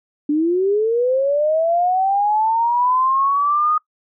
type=linear sweep; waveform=sine; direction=up; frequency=288 to 1244.5 Hz; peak=-14 dBFS; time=0.29-3.78 s; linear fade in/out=5 ms; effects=noise-tail reverb RT60 0.1 s tail -22 dB re dry